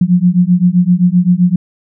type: beating tone pair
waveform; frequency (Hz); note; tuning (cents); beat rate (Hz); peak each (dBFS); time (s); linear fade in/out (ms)
sine; 174.61 / 182.31; F3 / F#3; 0 / -25; 7.7; -10; 0.01-1.56; 5
effects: none